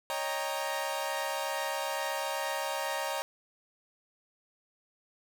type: chord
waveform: sawtooth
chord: Eb dominant seventh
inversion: third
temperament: equal with one note detuned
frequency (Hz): 554.4 / 622.3 / 791.3 / 932.3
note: Db5 / Eb5 / G5 / Bb5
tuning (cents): 0 / 0 / +16 / 0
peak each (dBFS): -33 / -34 / -35 / -32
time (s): 0.1-3.22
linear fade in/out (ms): 0
effects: none